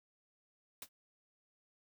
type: noise with exponential decay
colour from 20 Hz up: white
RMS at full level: -41 dBFS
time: 0.82-0.89 s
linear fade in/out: 2 ms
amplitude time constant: 15 ms
effects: none